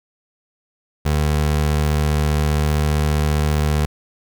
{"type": "tone", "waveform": "25% pulse", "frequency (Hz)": 75.1, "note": "D2", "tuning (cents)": 39, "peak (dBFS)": -12, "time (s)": [1.05, 3.86], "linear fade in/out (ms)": 10, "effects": []}